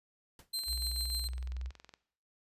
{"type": "noise with exponential decay", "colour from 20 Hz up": "pink", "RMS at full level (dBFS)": -50, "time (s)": [0.39, 0.5], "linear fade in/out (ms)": 2, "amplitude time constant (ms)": 23}
{"type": "tone with tremolo", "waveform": "sawtooth", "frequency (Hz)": 4123, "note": "C8", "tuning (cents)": -26, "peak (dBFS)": -30, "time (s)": [0.53, 1.28], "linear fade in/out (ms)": 10, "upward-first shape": "sine", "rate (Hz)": 6.8, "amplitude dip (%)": 45}
{"type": "click train", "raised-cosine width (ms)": 0.2, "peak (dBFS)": -34, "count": 30, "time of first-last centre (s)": [0.59, 1.939], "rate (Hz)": 21.5}
{"type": "tone", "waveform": "sine", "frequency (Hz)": 63.1, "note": "B1", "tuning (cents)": 38, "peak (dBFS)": -36, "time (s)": [0.66, 1.72], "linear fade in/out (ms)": 50}
{"effects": ["noise-tail reverb RT60 0.6 s tail -18 dB re dry", "resampled to 32000 Hz"]}